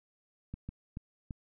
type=clicks; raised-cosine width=5 ms; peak=-27 dBFS; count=4; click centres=0.54 / 0.69 / 0.971 / 1.308 s; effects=none